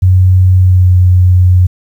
sine tone with pitch glide, 92.5 to 90.81 Hz, F#2 to F#2, 0 to -32 cents, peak -3 dBFS, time 0.02-1.67 s, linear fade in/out 10 ms, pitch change -32 cents, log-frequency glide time 0.6-0.91 s, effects 7-bit

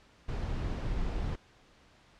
brown noise, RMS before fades -33 dBFS, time 0.28-1.36 s, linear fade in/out 10 ms, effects pink hiss -61 dBFS RMS until 2.19 s + low-pass 5000 Hz 12 dB/octave

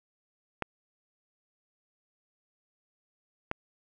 clicks, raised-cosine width 0.5 ms, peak -15 dBFS, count 2, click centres 0.623 / 3.514 s, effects none

